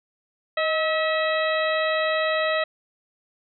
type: harmonic tone with a mistuned harmonic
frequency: 645 Hz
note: E5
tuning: 38 cents flat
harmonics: 1 / 2 / 3 / 4 / 5 / 6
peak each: -23 / -28 / -27 / -32 / -36 / -33 dBFS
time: 0.57-2.64 s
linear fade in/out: 5 ms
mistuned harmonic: 1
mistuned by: -48 cents
effects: none